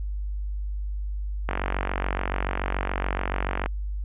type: click train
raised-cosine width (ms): 0.5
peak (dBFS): -11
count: 103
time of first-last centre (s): 1.49-3.66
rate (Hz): 47
effects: added 50 Hz sine -27 dBFS peak until 4.04 s + resampled to 8000 Hz